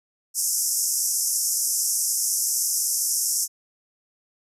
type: band-pass noise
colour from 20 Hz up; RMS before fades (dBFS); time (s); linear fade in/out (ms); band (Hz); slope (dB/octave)
pink; -24; 0.34-3.48; 50; 5300 to 13000; 96
effects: none